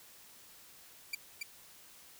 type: tone with echo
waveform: sawtooth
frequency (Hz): 2349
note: D7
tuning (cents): 0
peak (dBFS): -30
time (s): 1.13-1.15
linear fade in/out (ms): 5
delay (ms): 280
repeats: 1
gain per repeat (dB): -3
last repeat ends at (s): 1.43
effects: white hiss -57 dBFS RMS until 2.19 s